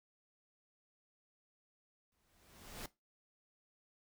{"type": "noise with exponential growth", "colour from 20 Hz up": "pink", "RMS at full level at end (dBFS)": -44, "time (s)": [2.12, 2.86], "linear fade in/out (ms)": 2, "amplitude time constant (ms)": 160, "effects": ["noise-tail reverb RT60 0.2 s tail -17 dB re dry"]}